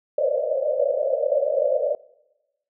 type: band-pass noise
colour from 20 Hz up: white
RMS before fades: -22 dBFS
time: 0.18-1.95 s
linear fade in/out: 5 ms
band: 510 to 610 Hz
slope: 96 dB/octave
effects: noise-tail reverb RT60 1.0 s tail -22 dB re dry